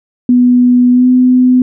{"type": "tone with pitch glide", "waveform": "sine", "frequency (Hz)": [246.9, 252.4], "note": ["B3", "B3"], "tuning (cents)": [0, 38], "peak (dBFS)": -4, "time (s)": [0.29, 1.62], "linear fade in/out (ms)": 2, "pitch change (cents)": 38, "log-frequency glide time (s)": [0.91, 1.07], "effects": []}